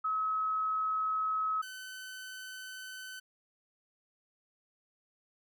sine / sawtooth tone pair in turn, 1283 / 1517.8 Hz, E6 / F#6, -47 / +44 cents, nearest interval minor third, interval 291 cents, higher second, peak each -29 / -39 dBFS, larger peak first, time 0.04-1.62 / 1.62-3.2 s, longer neither, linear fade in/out 10 ms, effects none

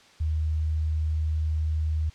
sine tone, 78 Hz, D#2, 5 cents sharp, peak -23 dBFS, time 0.2-2.1 s, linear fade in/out 10 ms, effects white hiss -54 dBFS RMS until 2.14 s + low-pass 5000 Hz 12 dB/octave

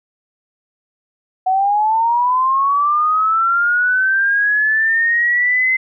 sine linear sweep, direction up, 740 to 2064 Hz, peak -12 dBFS, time 1.46-5.77 s, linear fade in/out 10 ms, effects none

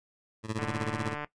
15% pulse tone with tremolo, 110 Hz, A2, in tune, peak -22 dBFS, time 0.43-1.16 s, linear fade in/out 50 ms, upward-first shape sine, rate 16 Hz, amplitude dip 90%
click train, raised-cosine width 0.5 ms, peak -21 dBFS, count 98, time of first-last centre 0.59-1.245 s, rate 148 Hz
effects noise-tail reverb RT60 0.1 s tail -17 dB re dry + resampled to 22050 Hz

